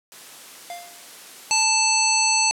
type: high-pass noise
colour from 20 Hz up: white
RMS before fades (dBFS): -42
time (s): 0.12-1.63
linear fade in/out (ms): 0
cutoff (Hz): 200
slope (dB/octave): 12
type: tone with exponential decay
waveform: square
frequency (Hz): 698.5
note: F5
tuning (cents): 0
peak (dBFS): -30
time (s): 0.7-1.15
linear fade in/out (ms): 1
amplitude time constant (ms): 96
type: harmonic tone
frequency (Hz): 880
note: A5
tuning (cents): 0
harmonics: 1 / 3 / 5 / 7 / 9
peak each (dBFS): -23 / -23 / -23 / -23 / -23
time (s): 1.51-2.51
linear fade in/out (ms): 0
effects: low-pass 12000 Hz 12 dB/octave